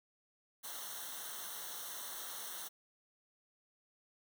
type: noise with comb filter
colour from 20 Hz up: white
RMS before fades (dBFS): -45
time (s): 0.63-2.69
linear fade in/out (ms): 20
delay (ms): 0.41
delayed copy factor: -0.9
effects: none